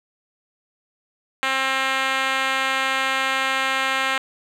5% pulse tone with band-pass filter, 266.1 Hz, C4, 29 cents sharp, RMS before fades -22 dBFS, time 1.43-4.18 s, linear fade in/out 0 ms, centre 1700 Hz, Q 0.58, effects none

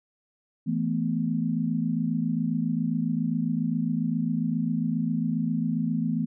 sine chord, E suspended fourth, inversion none, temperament just, 164.81 / 219.8 / 247.2 Hz, E3 / A3 / B3, 0 / -2 / +2 cents, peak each -28 dBFS, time 0.66-6.26 s, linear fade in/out 20 ms, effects none

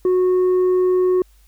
sine tone with tanh clipping, 366.6 Hz, F#4, 16 cents flat, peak -14 dBFS, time 0.05-1.22 s, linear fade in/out 2 ms, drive 3 dB, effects added 50 Hz sine -49 dBFS peak until 1.47 s + white hiss -59 dBFS RMS until 1.47 s

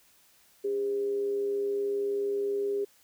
sine tone with amplitude modulation, 404.1 Hz, G#4, 47 cents flat, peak -25 dBFS, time 0.64-2.85 s, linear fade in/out 10 ms, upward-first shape sine, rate 119 Hz, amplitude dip 35%, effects white hiss -62 dBFS RMS until 3.03 s

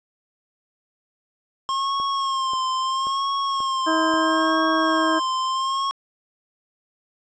square tone with vibrato, 1071 Hz, C6, 40 cents sharp, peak -22 dBFS, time 1.69-5.91 s, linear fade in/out 0 ms, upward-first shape sine, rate 0.75 Hz, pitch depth 51 cents each way
click train, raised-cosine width 1 ms, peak -23 dBFS, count 5, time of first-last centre 2-4.139 s, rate 1.87 Hz
harmonic tone, 320 Hz, D#4, 49 cents sharp, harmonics 1 / 2 / 3 / 4 / 5, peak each -22 / -25 / -30 / -31 / -26 dBFS, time 3.86-5.2 s, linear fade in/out 20 ms
effects resampled to 16000 Hz + 9-bit

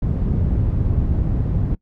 white low-pass noise, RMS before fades -19 dBFS, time 0.02-1.75 s, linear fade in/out 5 ms, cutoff 110 Hz, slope 12 dB/octave, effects noise-tail reverb RT60 0.1 s tail -22 dB re dry

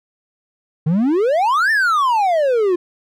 triangle exponential two-way sweep, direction up then down, 146.83 to 1827 to 343.3 Hz, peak -11 dBFS, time 0.86-2.76 s, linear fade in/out 10 ms, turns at 1.71 s, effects none

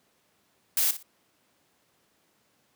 blue noise with echo, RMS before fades -24 dBFS, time 0.77-0.91 s, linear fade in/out 2 ms, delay 59 ms, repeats 2, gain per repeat -13 dB, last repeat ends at 1.028 s, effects pink hiss -68 dBFS RMS until 2.75 s + high-pass 150 Hz 12 dB/octave

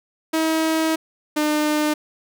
sawtooth tone pair in turn, 319.8 / 301.9 Hz, D#4 / D4, +48 / +48 cents, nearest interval minor second, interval 100 cents, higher first, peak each -14 dBFS, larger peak neither, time 0.33-0.96 / 1.36-1.94 s, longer first, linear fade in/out 10 ms, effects none

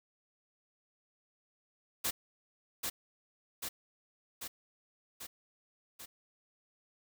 white noise with echo, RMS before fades -33 dBFS, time 2.04-2.11 s, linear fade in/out 10 ms, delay 790 ms, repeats 5, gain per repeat -3 dB, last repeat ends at 6.06 s, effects none

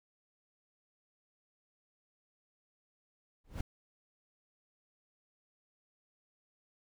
brown noise with exponential growth, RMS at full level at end -30 dBFS, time 3.44-3.61 s, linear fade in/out 5 ms, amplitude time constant 35 ms, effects none

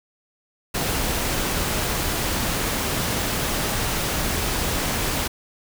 pink noise, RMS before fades -24 dBFS, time 0.74-5.28 s, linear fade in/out 10 ms, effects none

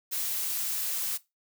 blue noise, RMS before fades -31 dBFS, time 0.11-1.18 s, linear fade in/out 20 ms, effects noise-tail reverb RT60 0.2 s tail -18 dB re dry

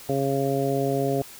harmonic tone, 137.2 Hz, C#3, 17 cents flat, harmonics 1 / 2 / 3 / 4 / 5, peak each -28 / -28 / -26 / -29 / -29 dBFS, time 0.09-1.22 s, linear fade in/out 2 ms, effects white hiss -44 dBFS RMS until 1.39 s

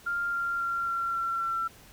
sine tone with pitch steps, 1396.9 / 1387.3 / 1377.7 / 1368.2 / 1358.7 / 1349.3 Hz, F6 / F6 / F6 / F6 / F6 / E6, 0 / -12 / -24 / -36 / -48 / +40 cents, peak -27 dBFS, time 0.06-1.68 s, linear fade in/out 10 ms, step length 270 ms, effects pink hiss -53 dBFS RMS until 1.92 s

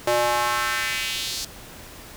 square tone with high-pass filter sweep, 120 Hz, B2, 49 cents flat, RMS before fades -24 dBFS, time 0.07-1.45 s, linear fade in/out 5 ms, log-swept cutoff 510 to 5100 Hz, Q 2, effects pink hiss -42 dBFS RMS until 2.16 s

